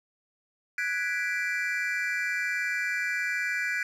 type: chord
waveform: triangle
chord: G# half-diminished seventh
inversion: third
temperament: equal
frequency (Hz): 1480 / 1661.2 / 1975.5 / 2349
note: F#6 / G#6 / B6 / D7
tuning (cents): 0 / 0 / 0 / 0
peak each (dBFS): -31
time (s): 0.78-3.83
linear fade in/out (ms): 2
effects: none